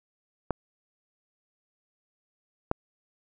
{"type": "clicks", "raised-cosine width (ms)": 1, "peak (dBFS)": [-12, -10], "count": 2, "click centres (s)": [0.507, 2.714], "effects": []}